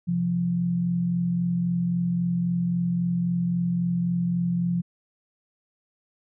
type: tone pair together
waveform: sine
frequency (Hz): 130.6 / 174.33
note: C3 / F3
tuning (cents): -3 / -3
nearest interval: perfect fourth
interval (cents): 500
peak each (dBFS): -31 / -22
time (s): 0.07-4.82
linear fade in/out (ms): 20
effects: none